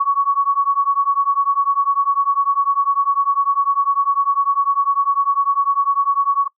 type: beating tone pair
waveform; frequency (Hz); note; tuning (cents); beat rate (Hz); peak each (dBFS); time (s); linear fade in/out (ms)
sine; 1114 / 1124; C#6 / C#6; +8 / +24; 10; -17; 0-6.48; 10
effects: noise-tail reverb RT60 0.1 s tail -23 dB re dry